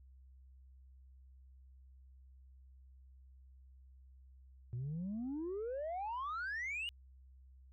sine exponential sweep, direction up, 115.8 to 2934 Hz, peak -36 dBFS, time 4.73-6.89 s, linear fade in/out 0 ms, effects tanh soft clip ceiling -36 dBFS + added 65 Hz sine -57 dBFS peak until 7.72 s

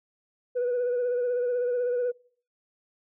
sine tone with vibrato, 490.5 Hz, B4, 12 cents flat, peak -22 dBFS, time 0.55-2.12 s, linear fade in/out 20 ms, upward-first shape sine, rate 16 Hz, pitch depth 34 cents each way, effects noise-tail reverb RT60 0.5 s tail -26 dB re dry + tanh soft clip ceiling -22 dBFS

